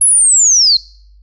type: linear sweep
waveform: sine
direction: down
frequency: 10700 to 4100 Hz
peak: -6 dBFS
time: 0.01-0.77 s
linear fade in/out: 5 ms
effects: noise-tail reverb RT60 0.6 s tail -23 dB re dry + added 50 Hz sine -40 dBFS peak until 1.22 s